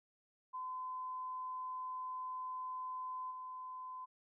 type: tone with level steps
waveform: sine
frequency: 1021 Hz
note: C6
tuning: 43 cents flat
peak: -40 / -44 dBFS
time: 0.53-4.06 s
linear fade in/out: 20 ms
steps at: 3.3 s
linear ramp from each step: 20 ms
effects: none